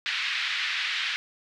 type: band-pass noise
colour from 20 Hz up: pink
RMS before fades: -29 dBFS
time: 0.06-1.16 s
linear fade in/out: 0 ms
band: 1700 to 3900 Hz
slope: 24 dB/octave
effects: none